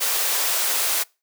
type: high-pass noise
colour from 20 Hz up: white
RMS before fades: -22 dBFS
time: 0-1.04 s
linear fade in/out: 20 ms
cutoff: 420 Hz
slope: 24 dB/octave
effects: noise-tail reverb RT60 0.3 s tail -26 dB re dry